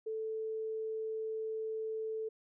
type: tone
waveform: sine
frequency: 440 Hz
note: A4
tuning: in tune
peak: -35 dBFS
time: 0.06-2.29 s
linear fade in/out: 10 ms
effects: none